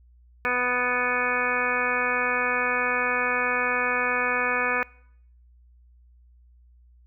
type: harmonic tone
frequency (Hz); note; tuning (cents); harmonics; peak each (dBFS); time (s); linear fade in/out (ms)
247.7; B3; +5; 1 / 2 / 3 / 4 / 5 / 6 / 7 / 9 / 10; -37 / -30 / -35 / -32 / -30 / -29 / -28 / -30 / -32; 0.45-4.83; 0
effects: noise-tail reverb RT60 0.7 s tail -24 dB re dry + added 60 Hz sine -52 dBFS peak until 7.06 s